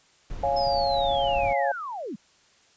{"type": "noise", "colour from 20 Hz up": "brown", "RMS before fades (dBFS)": -36, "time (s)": [0.3, 1.53], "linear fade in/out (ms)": 2}
{"type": "chord", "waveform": "sine", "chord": "Db major", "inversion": "none", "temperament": "equal", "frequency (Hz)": [554.4, 698.5, 830.6], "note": ["Db5", "F5", "Ab5"], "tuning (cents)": [0, 0, 0], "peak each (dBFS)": -26, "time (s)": [0.43, 1.72], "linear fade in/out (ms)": 5}
{"type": "linear sweep", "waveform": "sine", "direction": "down", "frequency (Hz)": [5220, 167.7], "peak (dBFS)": -31, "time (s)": [0.56, 2.16], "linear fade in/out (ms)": 10}
{"effects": ["white hiss -60 dBFS RMS until 2.76 s", "resampled to 16000 Hz"]}